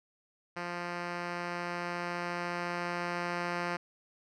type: tone with level ramp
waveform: 5% pulse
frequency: 174.61 Hz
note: F3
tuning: in tune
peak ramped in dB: -24 to -20 dBFS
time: 0.56-3.77 s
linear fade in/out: 10 ms
effects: low-pass 4000 Hz 12 dB/octave